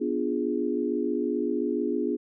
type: chord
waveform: sine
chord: B diminished seventh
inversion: none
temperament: equal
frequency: 246.9 / 293.7 / 349.2 / 415.3 Hz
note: B3 / D4 / F4 / Ab4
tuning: 0 / 0 / 0 / 0 cents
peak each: -30 dBFS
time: 0-2.17 s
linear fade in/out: 20 ms
effects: none